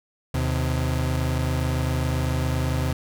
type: tone pair together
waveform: 35% pulse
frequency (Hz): 77.78 / 128.12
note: D#2 / C3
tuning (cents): 0 / -36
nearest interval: major sixth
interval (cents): 864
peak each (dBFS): -23 / -23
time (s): 0.34-2.93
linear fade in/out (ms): 5
effects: none